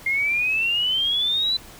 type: exponential sweep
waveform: sine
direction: up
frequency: 2112 to 4025 Hz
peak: -19 dBFS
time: 0.06-1.57 s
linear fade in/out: 5 ms
effects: pink hiss -44 dBFS RMS until 1.79 s